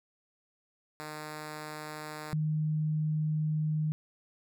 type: tone pair in turn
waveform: 5% pulse / sine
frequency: 152.8 / 154.22 Hz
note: D#3 / D#3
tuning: -31 / -15 cents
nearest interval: unison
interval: 16 cents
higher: second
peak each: -28 / -27 dBFS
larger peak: second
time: 1-2.33 / 2.33-3.92 s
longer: second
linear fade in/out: 0 ms
effects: none